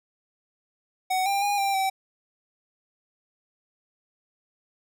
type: tone with pitch steps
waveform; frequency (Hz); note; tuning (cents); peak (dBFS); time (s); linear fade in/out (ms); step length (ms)
square; 748 / 795 / 815 / 790 / 770; F#5 / G5 / G#5 / G5 / G5; +19 / +24 / -33 / +13 / -31; -23; 1.1-1.9; 10; 160
effects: none